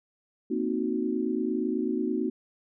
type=chord; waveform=sine; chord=C half-diminished seventh; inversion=third; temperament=equal; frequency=233.1 / 261.6 / 311.1 / 370 Hz; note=Bb3 / C4 / Eb4 / Gb4; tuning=0 / 0 / 0 / 0 cents; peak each=-31 dBFS; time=0.5-2.3 s; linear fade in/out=10 ms; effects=none